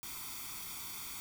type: noise with comb filter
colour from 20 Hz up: white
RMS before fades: -44 dBFS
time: 0.03-1.2 s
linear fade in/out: 0 ms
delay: 0.87 ms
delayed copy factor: +0.8
effects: none